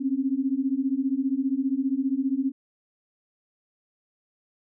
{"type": "beating tone pair", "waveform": "sine", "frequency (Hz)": [260, 275], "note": ["C4", "C#4"], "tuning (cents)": [-11, -14], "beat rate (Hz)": 15, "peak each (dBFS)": [-26, -25], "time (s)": [0, 2.52], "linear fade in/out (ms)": 20, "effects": []}